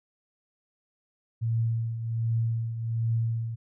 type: tone with tremolo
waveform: sine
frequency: 114.4 Hz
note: A#2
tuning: 32 cents flat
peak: -22 dBFS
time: 1.41-3.56 s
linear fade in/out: 20 ms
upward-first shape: triangle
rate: 1.3 Hz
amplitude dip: 65%
effects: none